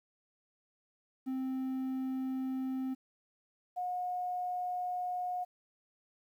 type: tone pair in turn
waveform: triangle / sine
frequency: 261.6 / 722.6 Hz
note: C4 / F#5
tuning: 0 / -41 cents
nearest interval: octave + tritone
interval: 1759 cents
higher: second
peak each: -31 / -33 dBFS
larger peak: first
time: 1.26-2.95 / 3.76-5.45 s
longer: neither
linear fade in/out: 20 ms
effects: 11-bit